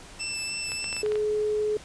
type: tone with vibrato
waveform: 15% pulse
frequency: 2656 Hz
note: E7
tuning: 12 cents sharp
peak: -22 dBFS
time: 0.19-1.03 s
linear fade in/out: 20 ms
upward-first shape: sine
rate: 3.3 Hz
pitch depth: 13 cents each way
type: clicks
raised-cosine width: 0.3 ms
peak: -20 dBFS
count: 7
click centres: 0.719 / 0.843 / 0.928 / 0.966 / 1.062 / 1.12 / 1.156 s
type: tone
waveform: sine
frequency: 424.1 Hz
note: G#4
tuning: 36 cents sharp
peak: -23 dBFS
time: 1.03-1.77 s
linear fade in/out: 2 ms
effects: pink hiss -46 dBFS RMS until 1.84 s + resampled to 22050 Hz